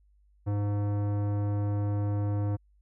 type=tone with tanh clipping; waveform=sine; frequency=102.5 Hz; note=G#2; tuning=22 cents flat; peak=-28 dBFS; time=0.46-2.57 s; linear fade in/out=20 ms; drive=17 dB; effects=added 50 Hz sine -60 dBFS peak until 2.81 s